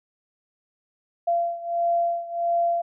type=beating tone pair; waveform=sine; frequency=685 / 686.5 Hz; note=F5 / F5; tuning=-34 / -30 cents; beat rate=1.5 Hz; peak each=-23 / -26 dBFS; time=1.27-2.82 s; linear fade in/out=10 ms; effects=none